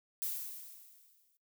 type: noise with exponential decay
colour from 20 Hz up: violet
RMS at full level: -35 dBFS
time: 0.22-1.37 s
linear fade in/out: 0 ms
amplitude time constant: 250 ms
effects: noise-tail reverb RT60 0.2 s tail -22 dB re dry